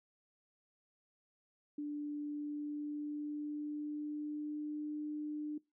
sine tone with pitch glide, 294.1 to 300.1 Hz, D4 to D4, +3 to +38 cents, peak -37 dBFS, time 1.78-5.58 s, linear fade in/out 5 ms, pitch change +35 cents, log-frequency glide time 2.23-4.93 s, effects noise-tail reverb RT60 0.2 s tail -21 dB re dry

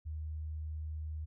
sine tone, 77.5 Hz, D#2, 6 cents flat, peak -37 dBFS, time 0.05-1.26 s, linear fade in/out 20 ms, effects none

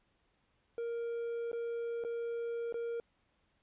triangle tone with dropouts, 467.3 Hz, A#4, 4 cents sharp, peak -33 dBFS, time 0.78-3 s, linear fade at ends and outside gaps 1 ms, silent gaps 1.516-1.53 / 2.039-2.048 / 2.725-2.742 s, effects pink hiss -75 dBFS RMS until 3.62 s + resampled to 8000 Hz

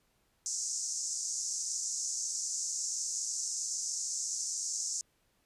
white band-pass noise, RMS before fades -36 dBFS, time 0.46-5.01 s, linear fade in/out 0 ms, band 5700 to 7500 Hz, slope 48 dB/octave, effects pink hiss -73 dBFS RMS until 5.45 s + resampled to 32000 Hz

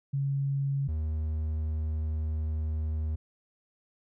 sine / triangle tone pair in turn, 138.59 / 77.78 Hz, C#3 / D#2, 0 / 0 cents, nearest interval minor seventh, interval 1000 cents, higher first, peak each -26 dBFS, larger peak neither, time 0.13-0.88 / 0.88-3.16 s, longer second, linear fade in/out 10 ms, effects none

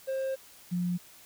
triangle / sine tone pair in turn, 532 / 177.23 Hz, C5 / F3, +29 / +26 cents, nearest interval octave + perfect fifth, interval 1903 cents, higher first, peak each -27 dBFS, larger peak neither, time 0.07-0.36 / 0.71-0.98 s, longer first, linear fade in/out 20 ms, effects white hiss -54 dBFS RMS until 1.25 s

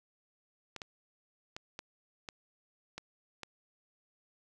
clicks, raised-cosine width 0.2 ms, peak -24 dBFS, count 7, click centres 0.763 / 0.818 / 1.565 / 1.791 / 2.288 / 2.98 / 3.433 s, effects none

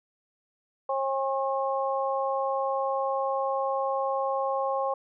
harmonic tone, 270 Hz, C#4, 45 cents flat, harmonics 2 / 3 / 4, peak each -28 / -30 / -31 dBFS, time 0.89-4.94 s, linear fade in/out 5 ms, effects none

